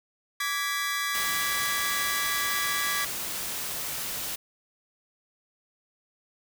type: chord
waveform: sawtooth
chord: G# diminished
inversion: second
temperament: equal with one note detuned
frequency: 1159.8 / 1661.2 / 1975.5 Hz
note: D6 / G#6 / B6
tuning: -22 / 0 / 0 cents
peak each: -28 dBFS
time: 0.4-3.05 s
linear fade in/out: 5 ms
type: noise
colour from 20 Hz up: white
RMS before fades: -33 dBFS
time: 1.14-4.36 s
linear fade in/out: 10 ms
effects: none